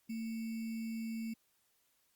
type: tone with sample-and-hold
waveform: sine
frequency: 225 Hz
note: A3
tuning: 39 cents sharp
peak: -37 dBFS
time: 0.09-1.34 s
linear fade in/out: 10 ms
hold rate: 2450 Hz
effects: white hiss -75 dBFS RMS until 2.15 s + Opus 48 kbps